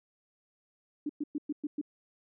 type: tone bursts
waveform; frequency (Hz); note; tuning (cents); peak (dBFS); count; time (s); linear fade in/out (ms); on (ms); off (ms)
sine; 295.2; D4; +9; -30; 6; 1.06-1.814; 5; 34; 110
effects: none